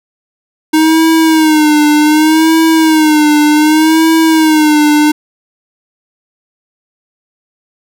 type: tone with vibrato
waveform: square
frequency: 311.1 Hz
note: D#4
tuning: in tune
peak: -6 dBFS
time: 0.73-5.12 s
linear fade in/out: 10 ms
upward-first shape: sine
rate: 0.66 Hz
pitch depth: 70 cents each way
effects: none